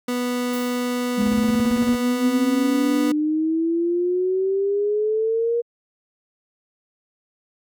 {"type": "tone", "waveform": "30% pulse", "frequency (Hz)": 246.3, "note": "B3", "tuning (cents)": -5, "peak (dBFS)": -19, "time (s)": [0.08, 3.12], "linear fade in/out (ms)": 5}
{"type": "noise with exponential decay", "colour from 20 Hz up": "violet", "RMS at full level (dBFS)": -35, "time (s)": [0.53, 1.09], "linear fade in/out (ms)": 5, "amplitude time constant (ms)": 120}
{"type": "exponential sweep", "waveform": "sine", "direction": "up", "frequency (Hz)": [207.7, 475.6], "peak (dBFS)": -18, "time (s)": [1.17, 5.62], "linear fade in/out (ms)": 20}
{"type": "noise with tremolo", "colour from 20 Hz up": "brown", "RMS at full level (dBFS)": -26, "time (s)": [1.2, 1.97], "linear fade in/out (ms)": 5, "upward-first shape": "sine", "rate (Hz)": 18, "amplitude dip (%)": 100}
{"effects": ["high-pass 80 Hz 12 dB/octave"]}